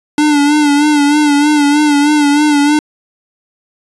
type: tone with vibrato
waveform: square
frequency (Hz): 293.7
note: D4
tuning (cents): 0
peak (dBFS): -8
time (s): 0.18-2.79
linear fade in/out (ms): 2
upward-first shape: sine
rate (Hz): 3.2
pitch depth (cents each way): 50
effects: resampled to 24000 Hz